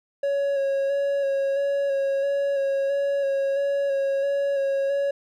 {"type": "tone with vibrato", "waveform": "triangle", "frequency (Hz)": 554.4, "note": "C#5", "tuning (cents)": 0, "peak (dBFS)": -19, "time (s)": [0.23, 5.11], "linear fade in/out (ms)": 5, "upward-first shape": "square", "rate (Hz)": 1.5, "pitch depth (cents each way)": 18, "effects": []}